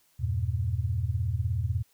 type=chord; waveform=sine; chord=E diminished; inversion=none; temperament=just; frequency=82.41 / 98.89 / 118.67 Hz; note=E2 / G2 / Bb2; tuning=0 / +16 / +31 cents; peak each=-30 dBFS; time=0.19-1.83 s; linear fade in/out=20 ms; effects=white hiss -66 dBFS RMS until 1.93 s